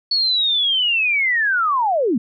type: linear sweep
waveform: sine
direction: down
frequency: 4435 to 200.7 Hz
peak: -15 dBFS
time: 0.11-2.18 s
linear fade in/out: 5 ms
effects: none